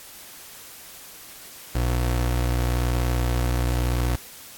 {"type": "tone", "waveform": "30% pulse", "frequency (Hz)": 60.9, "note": "B1", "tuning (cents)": -24, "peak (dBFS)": -18, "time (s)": [1.75, 4.16], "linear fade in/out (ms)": 5, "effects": ["white hiss -43 dBFS RMS until 4.57 s", "AAC 64 kbps"]}